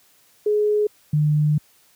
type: tone pair in turn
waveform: sine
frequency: 420 / 150.3 Hz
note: G#4 / D3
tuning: +19 / +40 cents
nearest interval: octave + tritone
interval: 1779 cents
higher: first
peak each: -16 / -15 dBFS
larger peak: second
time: 0.46-0.87 / 1.13-1.58 s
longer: second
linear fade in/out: 5 ms
effects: white hiss -57 dBFS RMS until 1.95 s + high-pass 60 Hz 12 dB/octave